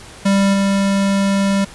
square tone with level steps, 197.1 Hz, G3, 10 cents sharp, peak -12 / -14 dBFS, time 0.25-1.65 s, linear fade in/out 10 ms, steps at 0.53 s, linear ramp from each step 10 ms, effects pink hiss -38 dBFS RMS until 1.74 s + resampled to 24000 Hz

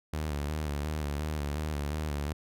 sawtooth tone with vibrato, 74.6 Hz, D2, 28 cents sharp, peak -27 dBFS, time 0.13-2.33 s, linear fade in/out 5 ms, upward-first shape square, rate 2.8 Hz, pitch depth 55 cents each way, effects none

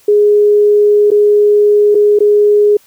sine tone with dropouts, 415.3 Hz, G#4, in tune, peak -5 dBFS, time 0.08-2.77 s, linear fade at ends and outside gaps 5 ms, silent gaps 1.105-1.115 / 1.947-1.951 / 2.19-2.204 s, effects white hiss -48 dBFS RMS until 2.86 s

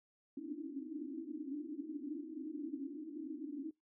pink band-pass noise, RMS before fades -44 dBFS, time 0.37-3.71 s, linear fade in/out 5 ms, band 270 to 320 Hz, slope 96 dB/octave, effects noise-tail reverb RT60 0.2 s tail -24 dB re dry

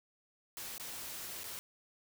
white noise with dropouts, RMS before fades -44 dBFS, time 0.57-1.59 s, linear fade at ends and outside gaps 0 ms, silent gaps 0.78-0.798 / 1.434-1.441 s, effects none

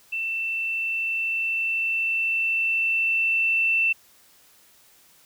sine tone with level ramp, 2676 Hz, E7, 25 cents sharp, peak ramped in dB -25 to -18 dBFS, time 0.12-3.93 s, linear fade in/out 10 ms, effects white hiss -56 dBFS RMS until 5.25 s

